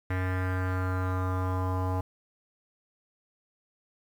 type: tone with low-pass filter sweep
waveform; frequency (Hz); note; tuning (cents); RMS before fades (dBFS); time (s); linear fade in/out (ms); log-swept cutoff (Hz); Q
square; 92.5; F#2; 0; -29; 0.1-2.01; 5; 1900 to 920; 3.4
effects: 9-bit